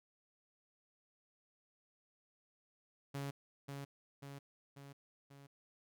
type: tone with echo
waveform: sawtooth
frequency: 139.8 Hz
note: C#3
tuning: 15 cents sharp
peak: -36 dBFS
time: 3.14-3.31 s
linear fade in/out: 10 ms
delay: 540 ms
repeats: 4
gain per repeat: -4 dB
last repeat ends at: 5.47 s
effects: none